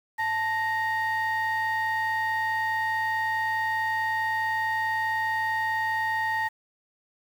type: tone pair together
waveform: sine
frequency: 880 / 1864.7 Hz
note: A5 / A#6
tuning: 0 / 0 cents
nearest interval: octave + minor second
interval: 1300 cents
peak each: -25 dBFS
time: 0.18-6.49 s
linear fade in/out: 20 ms
effects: tanh soft clip ceiling -21 dBFS + 8-bit